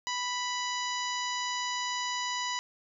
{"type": "harmonic tone", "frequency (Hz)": 987.8, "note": "B5", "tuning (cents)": 0, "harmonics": [1, 2, 3, 4, 5, 6, 7], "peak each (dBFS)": [-34, -37, -39, -40, -41, -42, -42], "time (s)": [0.07, 2.59], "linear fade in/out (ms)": 0, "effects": []}